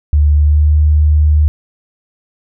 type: tone with pitch glide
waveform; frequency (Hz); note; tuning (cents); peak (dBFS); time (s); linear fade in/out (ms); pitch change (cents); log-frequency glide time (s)
sine; 73.9 to 75.67; D2 to D#2; +11 to -48; -6; 0.13-1.48; 0; +41; 0.33-0.74
effects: none